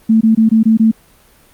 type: tone bursts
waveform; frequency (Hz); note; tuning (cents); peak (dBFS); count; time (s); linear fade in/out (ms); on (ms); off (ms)
sine; 222.1; A3; +16; -6; 6; 0.09-0.915; 10; 120; 21
effects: pink hiss -48 dBFS RMS until 1.53 s + Opus 32 kbps